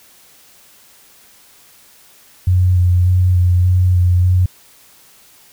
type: tone with vibrato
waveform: sine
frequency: 90.2 Hz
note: F#2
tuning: 44 cents flat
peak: -9 dBFS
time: 2.47-4.46 s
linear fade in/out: 5 ms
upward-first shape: square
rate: 1.7 Hz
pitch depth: 17 cents each way
effects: white hiss -47 dBFS RMS until 5.52 s